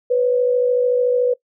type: tone pair together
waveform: sine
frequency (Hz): 493.9 / 547.5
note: B4 / C#5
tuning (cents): 0 / -22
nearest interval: major second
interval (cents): 178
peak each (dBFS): -14 / -23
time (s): 0.1-1.34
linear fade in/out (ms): 10
effects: noise-tail reverb RT60 0.1 s tail -22 dB re dry